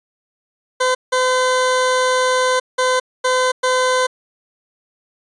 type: tone bursts at uneven times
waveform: 20% pulse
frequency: 510 Hz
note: C5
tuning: 44 cents flat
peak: -9 dBFS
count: 5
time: 0.8-0.95 / 1.12-2.6 / 2.78-3 / 3.24-3.52 / 3.63-4.07 s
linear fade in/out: 10 ms
effects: resampled to 22050 Hz